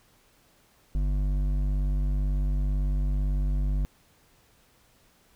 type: tone with hard clipping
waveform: triangle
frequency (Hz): 49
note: G1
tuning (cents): 0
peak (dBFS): -25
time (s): 0.95-3.85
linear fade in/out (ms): 0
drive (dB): 13
effects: pink hiss -62 dBFS RMS until 5.35 s